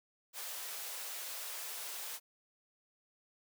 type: high-pass noise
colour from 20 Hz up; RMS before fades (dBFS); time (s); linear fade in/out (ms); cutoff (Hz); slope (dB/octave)
white; -43; 0.33-2.2; 50; 450; 24
effects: none